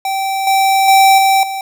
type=tone with level steps; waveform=square; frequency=776 Hz; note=G5; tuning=18 cents flat; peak=-16 / -10 / -6 / -9 / -20 dBFS; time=0.05-1.61 s; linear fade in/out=2 ms; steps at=0.47 / 0.88 / 1.18 / 1.43 s; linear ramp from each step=2 ms; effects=none